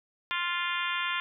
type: harmonic tone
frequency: 349.2 Hz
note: F4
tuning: in tune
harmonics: 3 / 4 / 5 / 6 / 7 / 8 / 9 / 10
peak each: -34 / -35 / -36 / -37 / -37 / -38 / -39 / -39 dBFS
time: 0.31-1.2 s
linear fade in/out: 0 ms
effects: none

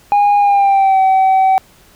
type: tone with pitch glide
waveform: sine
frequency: 818 to 763.2 Hz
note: G#5 to G5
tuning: -26 to -47 cents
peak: -5 dBFS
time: 0.12-1.58 s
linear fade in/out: 0 ms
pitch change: -121 cents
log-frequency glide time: 0.38-1 s
effects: tanh soft clip ceiling -7 dBFS + pink hiss -47 dBFS RMS until 1.95 s

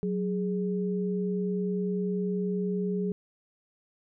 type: tone pair together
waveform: sine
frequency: 185 / 415.3 Hz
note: F#3 / G#4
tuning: 0 / 0 cents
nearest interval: octave + major second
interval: 1400 cents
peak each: -28 / -31 dBFS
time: 0.03-3.12 s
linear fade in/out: 0 ms
effects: none

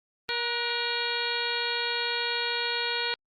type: harmonic tone with a mistuned harmonic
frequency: 473.2 Hz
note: A#4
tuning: 26 cents sharp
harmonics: 1 / 2 / 3 / 4 / 5 / 6 / 7 / 8 / 9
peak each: -36 / -36 / -34 / -37 / -35 / -37 / -37 / -36 / -34 dBFS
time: 0.29-3.14 s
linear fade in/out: 0 ms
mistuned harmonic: 3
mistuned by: +53 cents
effects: Opus 32 kbps

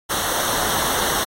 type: noise with comb filter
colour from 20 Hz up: pink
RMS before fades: -22 dBFS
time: 0.09-1.25 s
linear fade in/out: 20 ms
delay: 0.41 ms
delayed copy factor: -0.75
effects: AAC 48 kbps

